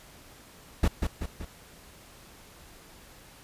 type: noise with echo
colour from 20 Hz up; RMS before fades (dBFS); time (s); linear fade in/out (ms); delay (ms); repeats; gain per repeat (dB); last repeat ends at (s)
brown; -21; 0.83-0.88; 5; 190; 3; -5; 1.45
effects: pink hiss -52 dBFS RMS until 3.43 s + resampled to 32000 Hz